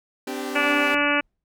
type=chord; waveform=sawtooth; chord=C suspended second; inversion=none; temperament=equal with one note detuned; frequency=257.3 / 293.7 / 392 Hz; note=C4 / D4 / G4; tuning=-29 / 0 / 0 cents; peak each=-28 / -29 / -28 dBFS; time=0.27-0.95 s; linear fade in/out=5 ms
type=harmonic tone; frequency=290 Hz; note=D4; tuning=22 cents flat; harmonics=1 / 2 / 3 / 4 / 5 / 6 / 7 / 8 / 9 / 10; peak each=-26 / -27 / -31 / -28 / -26 / -28 / -32 / -26 / -27 / -32 dBFS; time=0.55-1.21 s; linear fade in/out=10 ms
type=noise with exponential decay; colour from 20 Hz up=brown; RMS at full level=-43 dBFS; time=0.93-1.44 s; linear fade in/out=2 ms; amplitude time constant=110 ms
effects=none